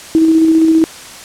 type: tone with tremolo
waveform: sine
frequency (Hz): 322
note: E4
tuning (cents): -41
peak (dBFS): -5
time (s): 0.15-0.84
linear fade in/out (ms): 0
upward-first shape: square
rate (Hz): 15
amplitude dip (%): 25
effects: white hiss -32 dBFS RMS until 1.24 s + low-pass 9000 Hz 12 dB/octave